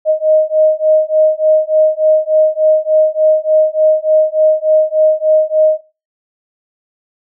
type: beating tone pair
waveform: sine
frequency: 621 / 624.4 Hz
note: D#5 / D#5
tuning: -3 / +6 cents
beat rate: 3.4 Hz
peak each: -11 dBFS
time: 0.05-5.81 s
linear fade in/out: 50 ms
effects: noise-tail reverb RT60 0.3 s tail -20 dB re dry